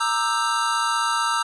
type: chord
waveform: square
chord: E half-diminished seventh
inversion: second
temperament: equal with one note detuned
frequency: 932.3 / 1202.8 / 1318.5 / 1568 Hz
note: Bb5 / D6 / E6 / G6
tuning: 0 / +41 / 0 / 0 cents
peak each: -26 / -29 / -24 / -30 dBFS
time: 0-1.43 s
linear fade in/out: 10 ms
effects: resampled to 24000 Hz